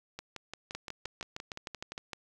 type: two click trains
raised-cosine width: 0.2 ms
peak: -21 / -23 dBFS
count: 10 / 11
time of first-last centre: 0.75-2.132 / 0.19-1.92 s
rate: 6.51 / 5.78 Hz
effects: 9-bit